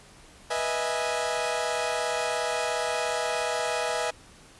sawtooth chord, E major seventh, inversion second, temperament equal with one note detuned, 488.8 / 622.3 / 659.3 / 830.6 Hz, B4 / D#5 / E5 / G#5, -18 / 0 / 0 / 0 cents, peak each -28 dBFS, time 0.5-4.11 s, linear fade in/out 10 ms, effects pink hiss -52 dBFS RMS until 4.59 s + resampled to 24000 Hz

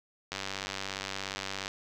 click train, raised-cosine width 0.2 ms, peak -17 dBFS, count 133, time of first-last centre 0.32-1.679 s, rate 97.1 Hz, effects none

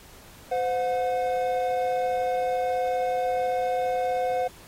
triangle tone pair together, 512.7 / 725 Hz, C5 / F#5, -35 / -35 cents, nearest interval tritone, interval 600 cents, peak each -24 dBFS, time 0.51-4.48 s, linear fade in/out 10 ms, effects pink hiss -50 dBFS RMS until 4.67 s + AAC 48 kbps

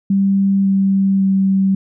sine tone with pitch steps, 196 / 194.42 / 192.86 Hz, G3 / G3 / G3, 0 / -14 / -28 cents, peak -11 dBFS, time 0.1-1.75 s, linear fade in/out 5 ms, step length 550 ms, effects none

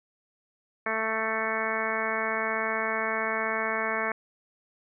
harmonic tone, 221.1 Hz, A3, 9 cents sharp, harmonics 1 / 2 / 3 / 4 / 5 / 6 / 7 / 8 / 9 / 10, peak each -39 / -35 / -34 / -37 / -34 / -36 / -36 / -33 / -40 / -34 dBFS, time 0.86-4.12 s, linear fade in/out 2 ms, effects none

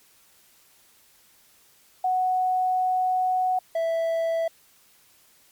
sine / triangle tone pair in turn, 740 / 659.3 Hz, F#5 / E5, 0 / 0 cents, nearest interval major second, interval 200 cents, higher first, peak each -20 / -20 dBFS, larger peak neither, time 2.04-3.59 / 3.75-4.48 s, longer first, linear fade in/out 5 ms, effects white hiss -58 dBFS RMS until 5.51 s + MP3 96 kbps

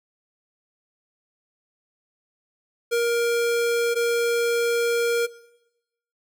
square tone pair in turn, 470.2 / 470.2 Hz, A#4 / A#4, +15 / +15 cents, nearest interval unison, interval 0 cents, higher neither, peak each -20 dBFS, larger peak neither, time 2.91-3.95 / 3.95-5.27 s, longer second, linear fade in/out 20 ms, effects noise-tail reverb RT60 0.9 s tail -19 dB re dry

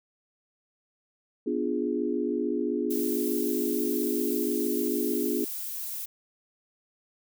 sine chord, B diminished seventh, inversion none, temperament equal, 246.9 / 293.7 / 349.2 / 415.3 Hz, B3 / D4 / F4 / Ab4, 0 / 0 / 0 / 0 cents, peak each -31 dBFS, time 1.46-5.45 s, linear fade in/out 10 ms
violet noise, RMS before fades -35 dBFS, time 2.9-6.06 s, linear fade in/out 10 ms
effects none

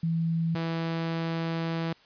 sine / sawtooth tone pair in turn, 164.81 / 164.81 Hz, E3 / E3, 0 / 0 cents, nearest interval unison, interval 0 cents, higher neither, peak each -24 dBFS, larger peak neither, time 0.03-0.55 / 0.55-1.93 s, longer second, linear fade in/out 5 ms, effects white hiss -58 dBFS RMS until 2.05 s + resampled to 11025 Hz

